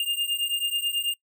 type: beating tone pair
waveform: square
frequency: 2809 / 2818.2 Hz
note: F7 / F7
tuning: +9 / +15 cents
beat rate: 9.2 Hz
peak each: -27 / -29 dBFS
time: 0-1.14 s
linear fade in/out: 2 ms
effects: noise-tail reverb RT60 0.1 s tail -22 dB re dry